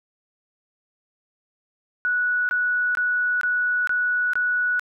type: tone bursts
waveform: sine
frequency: 1471 Hz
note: F#6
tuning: 11 cents flat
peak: -19 dBFS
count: 6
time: 2.05-4.795 s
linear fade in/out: 0 ms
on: 440 ms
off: 21 ms
effects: none